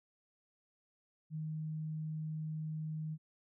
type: tone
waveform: sine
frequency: 156 Hz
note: D#3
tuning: 5 cents sharp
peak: -37 dBFS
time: 1.3-3.18 s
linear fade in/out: 50 ms
effects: none